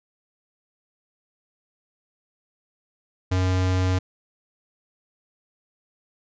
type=tone; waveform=square; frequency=92.5 Hz; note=F#2; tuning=in tune; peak=-20 dBFS; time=3.31-3.99 s; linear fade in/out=10 ms; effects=resampled to 16000 Hz